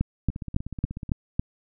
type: two click trains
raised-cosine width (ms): 5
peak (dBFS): -10 / -21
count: 6 / 14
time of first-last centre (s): 0.01-1.395 / 0.3-1.093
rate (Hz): 3.61 / 16.4
effects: none